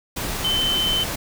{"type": "tone in noise", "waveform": "sine", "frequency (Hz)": 3067, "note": "G7", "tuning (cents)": -38, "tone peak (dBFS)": -19, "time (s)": [0.44, 1.04], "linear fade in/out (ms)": 10, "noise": "pink", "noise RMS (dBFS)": -27, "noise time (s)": [0.16, 1.16], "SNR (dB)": 5, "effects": []}